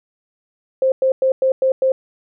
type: tone bursts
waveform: sine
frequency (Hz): 526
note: C5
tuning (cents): +9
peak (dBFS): -12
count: 6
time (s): 0.82-1.92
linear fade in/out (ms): 2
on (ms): 100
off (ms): 100
effects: none